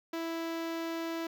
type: tone with notch filter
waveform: sawtooth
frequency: 330 Hz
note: E4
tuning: 2 cents sharp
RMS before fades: -36 dBFS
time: 0.13-1.27 s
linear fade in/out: 5 ms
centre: 9200 Hz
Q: 0.82
effects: none